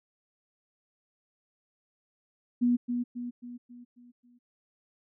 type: tone with echo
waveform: sine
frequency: 242.9 Hz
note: B3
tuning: 29 cents flat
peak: -21 dBFS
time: 2.61-2.77 s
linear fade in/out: 20 ms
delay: 270 ms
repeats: 6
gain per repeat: -6 dB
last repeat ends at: 4.39 s
effects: none